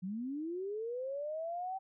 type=linear sweep; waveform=sine; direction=up; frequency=175.2 to 776 Hz; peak=-36 dBFS; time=0.02-1.79 s; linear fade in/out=20 ms; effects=none